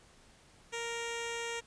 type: tone with notch filter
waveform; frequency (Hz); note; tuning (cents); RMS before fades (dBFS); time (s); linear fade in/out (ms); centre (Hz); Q
10% pulse; 466.2; A#4; 0; -38; 0.72-1.61; 20; 1200; 1.7
effects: pink hiss -61 dBFS RMS until 1.66 s + resampled to 22050 Hz